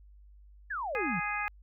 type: exponential sweep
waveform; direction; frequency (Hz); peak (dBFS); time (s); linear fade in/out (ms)
sine; down; 1798 to 153.5; -32; 0.7-1.2; 10
type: harmonic tone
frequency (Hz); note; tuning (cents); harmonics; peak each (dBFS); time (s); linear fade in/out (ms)
415.3; G#4; 0; 2 / 3 / 4 / 5 / 6; -37 / -37 / -37 / -37 / -37; 0.95-1.48; 0
effects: added 50 Hz sine -52 dBFS peak until 1.62 s